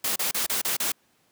white noise bursts, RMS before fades -26 dBFS, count 6, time 0.04-0.92 s, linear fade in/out 5 ms, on 120 ms, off 32 ms, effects pink hiss -65 dBFS RMS until 1.31 s + high-pass 150 Hz 12 dB/octave

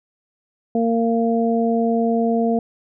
harmonic tone, 230 Hz, A#3, 23 cents flat, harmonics 1 / 2 / 3, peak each -18 / -21 / -23 dBFS, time 0.75-2.59 s, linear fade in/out 2 ms, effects none

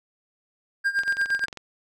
triangle tone with tremolo, 1603 Hz, G6, 38 cents sharp, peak -17 dBFS, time 0.84-1.46 s, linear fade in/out 20 ms, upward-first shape sine, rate 8.6 Hz, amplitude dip 85%
click train, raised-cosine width 0.2 ms, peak -20 dBFS, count 14, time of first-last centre 0.99-1.573 s, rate 22.3 Hz
effects none

